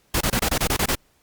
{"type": "noise bursts", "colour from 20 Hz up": "pink", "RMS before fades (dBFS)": -21, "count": 9, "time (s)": [0.14, 0.952], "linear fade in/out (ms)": 5, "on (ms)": 68, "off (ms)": 25, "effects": ["pink hiss -62 dBFS RMS until 1.22 s", "Opus 48 kbps"]}